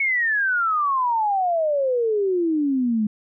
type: exponential sweep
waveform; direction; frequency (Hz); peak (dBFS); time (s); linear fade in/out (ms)
sine; down; 2229 to 207.7; -18; 0-3.07; 5
effects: none